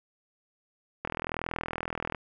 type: click train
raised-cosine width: 0.5 ms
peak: -16 dBFS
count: 46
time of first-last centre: 1.05-2.148 s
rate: 41 Hz
effects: none